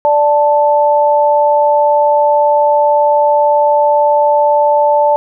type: tone pair together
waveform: sine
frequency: 587.3 / 880 Hz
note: D5 / A5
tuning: 0 / 0 cents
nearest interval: perfect fifth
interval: 700 cents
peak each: -10 dBFS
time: 0.05-5.16 s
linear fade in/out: 0 ms
effects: none